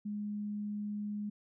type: tone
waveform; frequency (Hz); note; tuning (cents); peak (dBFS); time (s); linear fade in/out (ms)
sine; 207.7; G#3; 0; -35; 0.05-1.3; 10
effects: none